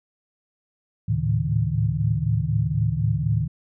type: tone cluster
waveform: sine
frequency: 75.2 / 108.2 / 112.2 / 139.2 / 157.5 Hz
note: D2 / A2 / A2 / C#3 / D#3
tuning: +42 / -29 / +34 / +8 / +21 cents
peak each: -31 / -26 / -24 / -27 / -25 dBFS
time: 1.08-3.48 s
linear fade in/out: 10 ms
effects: none